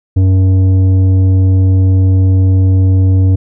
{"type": "tone with tanh clipping", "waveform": "sine", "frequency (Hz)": 94.2, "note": "F#2", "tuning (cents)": 32, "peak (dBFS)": -7, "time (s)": [0.16, 3.36], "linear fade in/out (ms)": 10, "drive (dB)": 9, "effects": []}